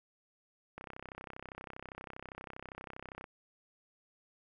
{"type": "click train", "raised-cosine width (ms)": 0.5, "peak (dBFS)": -29, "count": 81, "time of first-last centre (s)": [0.78, 3.242], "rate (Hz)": 32.5, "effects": []}